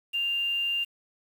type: tone with quantisation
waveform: sine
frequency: 2793 Hz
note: F7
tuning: 1 cent flat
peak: -25 dBFS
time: 0.13-0.85 s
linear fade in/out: 20 ms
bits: 8
effects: none